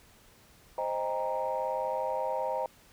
sine chord, C minor seventh, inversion none, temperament equal with one note detuned, 523.3 / 622.3 / 802.3 / 932.3 Hz, C5 / Eb5 / G5 / Bb5, 0 / 0 / +40 / 0 cents, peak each -33 / -34 / -36 / -33 dBFS, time 0.78-2.66 s, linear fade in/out 2 ms, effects tanh soft clip ceiling -21 dBFS + pink hiss -59 dBFS RMS until 2.92 s

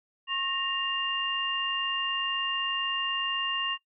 sine tone cluster, 1084 / 1855 / 2802 Hz, C#6 / A#6 / F7, -39 / -9 / +5 cents, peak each -34 / -36 / -28 dBFS, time 0.27-3.78 s, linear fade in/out 50 ms, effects noise-tail reverb RT60 0.1 s tail -18 dB re dry

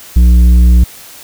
sine tone with tanh clipping, 60.2 Hz, B1, 44 cents flat, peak -4 dBFS, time 0.16-0.84 s, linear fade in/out 5 ms, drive 8 dB, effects white hiss -34 dBFS RMS until 1.23 s

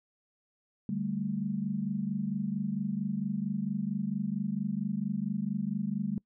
sine chord, D suspended fourth, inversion none, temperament just, 146.83 / 195.78 / 220.2 Hz, D3 / G3 / A3, 0 / -2 / +2 cents, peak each -38 / -32 / -34 dBFS, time 0.89-6.18 s, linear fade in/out 2 ms, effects noise-tail reverb RT60 0.1 s tail -25 dB re dry

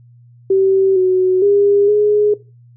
sine tone with pitch steps, 385.1 / 371 / 404.5 / 417.7 Hz, G4 / F#4 / G#4 / G#4, -31 / +5 / -46 / +10 cents, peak -9 dBFS, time 0.5-2.34 s, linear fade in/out 5 ms, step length 460 ms, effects noise-tail reverb RT60 0.3 s tail -19 dB re dry + added 120 Hz sine -42 dBFS peak until 2.76 s

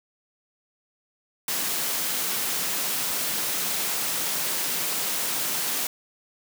white high-pass noise, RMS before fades -27 dBFS, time 1.48-5.87 s, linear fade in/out 2 ms, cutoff 130 Hz, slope 48 dB/octave, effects none

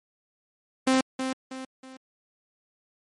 sawtooth tone with echo, 261.6 Hz, C4, in tune, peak -15 dBFS, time 0.87-1.01 s, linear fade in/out 5 ms, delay 320 ms, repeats 3, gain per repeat -8 dB, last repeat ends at 1.97 s, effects MP3 48 kbps

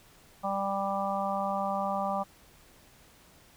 harmonic tone, 196.8 Hz, G3, 7 cents sharp, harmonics 1 / 3 / 4 / 5 / 6, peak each -36 / -34 / -32 / -37 / -35 dBFS, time 0.43-2.24 s, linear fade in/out 20 ms, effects pink hiss -58 dBFS RMS until 3.56 s

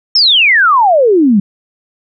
sine exponential sweep, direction down, 5510 to 189.1 Hz, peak -5 dBFS, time 0.15-1.4 s, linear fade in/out 5 ms, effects none

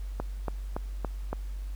click train, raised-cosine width 1 ms, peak -17 dBFS, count 5, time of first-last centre 0.2-1.33 s, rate 3.54 Hz, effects added 48 Hz sine -33 dBFS peak until 1.75 s + pink hiss -57 dBFS RMS until 1.75 s

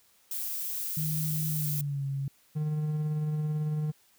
violet noise, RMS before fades -34 dBFS, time 0.31-1.81 s, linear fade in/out 2 ms
sine tone with pitch glide, 155.3 to 137.56 Hz, D#3 to C#3, -3 to -13 cents, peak -29 dBFS, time 0.97-2.28 s, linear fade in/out 2 ms, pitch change -210 cents, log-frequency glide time 1.5-2.05 s
triangle tone with tremolo, 152.4 Hz, D#3, 36 cents flat, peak -24 dBFS, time 2.55-3.92 s, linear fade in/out 20 ms, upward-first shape triangle, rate 18 Hz, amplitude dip 30%
effects white hiss -64 dBFS RMS until 4.18 s

